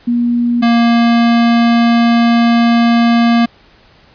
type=tone pair in turn; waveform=sine / square; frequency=239 / 234.1 Hz; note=A#3 / A#3; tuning=+43 / +8 cents; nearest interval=unison; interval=35 cents; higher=first; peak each=-10 / -8 dBFS; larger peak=second; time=0.07-0.62 / 0.62-3.46 s; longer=second; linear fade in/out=10 ms; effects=pink hiss -46 dBFS RMS until 4.14 s + resampled to 11025 Hz